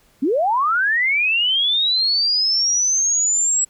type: linear sweep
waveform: sine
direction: up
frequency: 235.6 to 7770 Hz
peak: -15 dBFS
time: 0.22-3.65 s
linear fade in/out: 10 ms
effects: pink hiss -57 dBFS RMS until 3.69 s